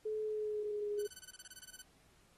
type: tone with pitch glide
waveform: sine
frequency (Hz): 430.8 to 414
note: A4 to G#4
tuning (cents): -37 to -5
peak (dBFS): -35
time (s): 0.05-1.07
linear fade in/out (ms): 10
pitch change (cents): -68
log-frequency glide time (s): 0.23-0.89
type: tone bursts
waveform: 5% pulse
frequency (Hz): 1507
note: F#6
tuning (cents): +31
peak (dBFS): -38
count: 15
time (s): 0.99-1.82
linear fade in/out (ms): 5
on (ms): 32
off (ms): 25
effects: pink hiss -69 dBFS RMS until 2.37 s + AAC 32 kbps